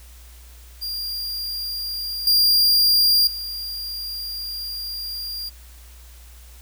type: tone with level steps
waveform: 45% pulse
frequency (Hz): 4786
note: D8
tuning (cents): +32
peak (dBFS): -25 / -13 / -27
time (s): 0.81-5.5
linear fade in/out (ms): 20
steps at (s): 2.27 / 3.27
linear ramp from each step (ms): 2
effects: added 60 Hz sine -42 dBFS peak until 6.61 s + white hiss -50 dBFS RMS until 6.61 s